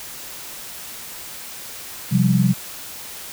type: chord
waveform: sine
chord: C suspended fourth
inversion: none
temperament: equal with one note detuned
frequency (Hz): 130.81 / 175.73 / 196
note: C3 / F3 / G3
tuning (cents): 0 / +11 / 0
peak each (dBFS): -18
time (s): 2.11-2.54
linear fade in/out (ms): 20
effects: white hiss -35 dBFS RMS until 3.32 s